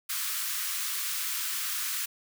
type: high-pass noise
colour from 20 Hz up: white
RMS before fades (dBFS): -32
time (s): 0.09-2.06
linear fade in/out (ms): 10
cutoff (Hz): 1100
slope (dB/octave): 48
effects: none